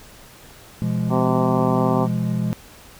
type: chord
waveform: triangle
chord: F diminished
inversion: second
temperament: equal with one note detuned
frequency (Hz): 123.47 / 170.33 / 207.7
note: Cb3 / F3 / Ab3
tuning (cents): 0 / -43 / 0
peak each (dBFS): -22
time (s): 0.82-2.53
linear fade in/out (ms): 0
type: harmonic tone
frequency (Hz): 128.9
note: C3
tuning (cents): -26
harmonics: 2 / 3 / 4 / 5 / 6 / 7 / 8 / 9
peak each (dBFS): -23 / -25 / -26 / -27 / -28 / -28 / -29 / -30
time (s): 1.09-2.08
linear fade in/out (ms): 50
effects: pink hiss -45 dBFS RMS until 2.99 s